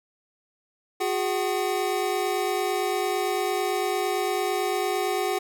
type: tone cluster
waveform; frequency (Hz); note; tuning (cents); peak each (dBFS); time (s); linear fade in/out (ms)
square; 361.7 / 410.6 / 755; F#4 / G#4 / F#5; -39 / -20 / +35; -29; 1-5.39; 10
effects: none